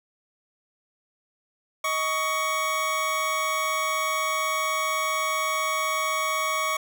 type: tone pair together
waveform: 25% pulse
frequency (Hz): 627.9 / 1120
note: D#5 / C#6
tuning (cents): +16 / +18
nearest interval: minor seventh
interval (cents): 1002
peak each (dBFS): -27 / -21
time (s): 1.84-6.77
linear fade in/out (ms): 5
effects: none